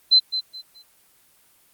sine tone with echo, 4069 Hz, C8, 49 cents flat, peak -10 dBFS, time 0.11-0.2 s, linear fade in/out 20 ms, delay 210 ms, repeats 3, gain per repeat -11 dB, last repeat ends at 0.83 s, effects white hiss -58 dBFS RMS until 1.73 s + Opus 24 kbps

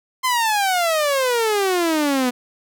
sawtooth exponential sweep, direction down, 1046.5 to 243.5 Hz, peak -13 dBFS, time 0.23-2.31 s, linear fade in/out 20 ms, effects none

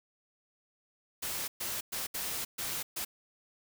white noise bursts at uneven times, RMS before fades -36 dBFS, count 6, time 1.22-1.48 / 1.6-1.81 / 1.92-2.07 / 2.14-2.45 / 2.58-2.83 / 2.96-3.05 s, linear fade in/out 10 ms, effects none

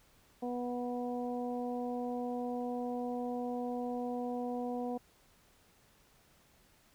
harmonic tone, 245 Hz, B3, 14 cents flat, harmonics 1 / 2 / 3 / 4, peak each -37 / -39 / -41 / -51 dBFS, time 0.42-4.98 s, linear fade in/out 10 ms, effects pink hiss -66 dBFS RMS until 6.94 s

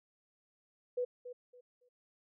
sine tone with echo, 493.9 Hz, B4, in tune, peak -31 dBFS, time 0.97-1.05 s, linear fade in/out 10 ms, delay 280 ms, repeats 3, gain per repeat -12 dB, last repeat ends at 1.89 s, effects none

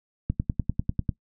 click train, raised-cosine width 5 ms, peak -12 dBFS, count 9, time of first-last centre 0.3-1.092 s, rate 10.1 Hz, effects noise-tail reverb RT60 0.1 s tail -18 dB re dry

